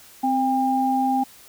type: tone pair together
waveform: sine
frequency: 260.3 / 801.9 Hz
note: C4 / G5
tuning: -9 / +39 cents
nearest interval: octave + perfect fifth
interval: 1948 cents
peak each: -22 / -20 dBFS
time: 0.23-1.24 s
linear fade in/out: 10 ms
effects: white hiss -48 dBFS RMS until 1.48 s